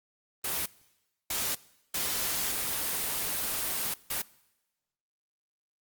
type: noise bursts at uneven times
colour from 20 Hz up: white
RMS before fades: -31 dBFS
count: 4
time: 0.44-0.66 / 1.3-1.55 / 1.94-3.94 / 4.1-4.22 s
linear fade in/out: 5 ms
effects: noise-tail reverb RT60 1.0 s tail -22 dB re dry + Opus 24 kbps